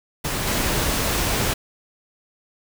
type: noise with level steps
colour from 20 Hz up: pink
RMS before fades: -25 / -22 dBFS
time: 0.24-1.54 s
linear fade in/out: 10 ms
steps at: 0.47 s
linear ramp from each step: 5 ms
effects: none